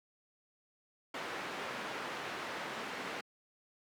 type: low-pass noise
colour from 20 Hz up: white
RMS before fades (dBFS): -41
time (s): 1.14-3.21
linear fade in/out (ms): 5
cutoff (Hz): 1900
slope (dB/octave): 12
effects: high-pass 200 Hz 12 dB/octave